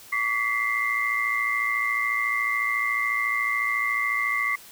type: tone cluster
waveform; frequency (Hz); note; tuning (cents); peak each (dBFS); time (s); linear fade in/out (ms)
sine; 1140 / 1982 / 2096; C#6 / B6 / C7; +48 / +6 / +2; -28 / -28 / -25; 0.12-4.56; 10
effects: white hiss -47 dBFS RMS until 4.71 s